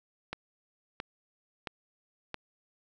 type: click train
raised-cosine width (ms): 0.3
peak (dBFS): -19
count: 4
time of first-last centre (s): 0.33-2.343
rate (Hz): 1.49
effects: none